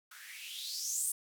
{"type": "noise with band-pass filter sweep", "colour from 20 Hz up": "violet", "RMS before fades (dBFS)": -39, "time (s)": [0.11, 1.12], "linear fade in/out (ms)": 5, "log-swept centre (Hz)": [1400, 9500], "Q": 5.7, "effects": []}